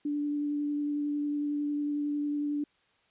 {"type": "tone with vibrato", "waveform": "sine", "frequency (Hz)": 292.3, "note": "D4", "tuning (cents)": -8, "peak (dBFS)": -28, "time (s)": [0.05, 2.64], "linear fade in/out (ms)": 5, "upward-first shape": "sine", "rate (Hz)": 11, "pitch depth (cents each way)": 10, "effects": ["white hiss -68 dBFS RMS until 3.1 s", "resampled to 8000 Hz"]}